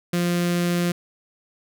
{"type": "tone with notch filter", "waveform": "sawtooth", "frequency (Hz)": 174.61, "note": "F3", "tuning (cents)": 0, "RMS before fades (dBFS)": -22, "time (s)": [0.13, 0.92], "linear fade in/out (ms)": 5, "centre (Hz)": 870, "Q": 1.5, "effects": []}